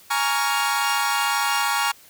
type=chord; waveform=sawtooth; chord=Bb minor seventh; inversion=third; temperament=equal with one note detuned; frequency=830.6 / 932.3 / 1118.4 / 1396.9 Hz; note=Ab5 / Bb5 / Db6 / F6; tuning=0 / 0 / +15 / 0 cents; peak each=-22 dBFS; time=0.1-1.92 s; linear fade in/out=10 ms; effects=white hiss -50 dBFS RMS until 2.09 s